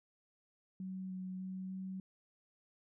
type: tone with pitch steps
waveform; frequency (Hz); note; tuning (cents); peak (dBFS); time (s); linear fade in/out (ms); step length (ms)
sine; 187.9 / 185.8 / 187.5 / 188.9; F#3 / F#3 / F#3 / F#3; +27 / +7 / +23 / +36; -40; 0.8-2; 2; 300
effects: none